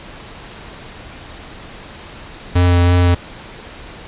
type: tone with vibrato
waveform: square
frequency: 88.3 Hz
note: F2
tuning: 20 cents sharp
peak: -10 dBFS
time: 2.55-3.15 s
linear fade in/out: 10 ms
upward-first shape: sine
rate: 3 Hz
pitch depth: 13 cents each way
effects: pink hiss -35 dBFS RMS until 4.07 s + resampled to 8000 Hz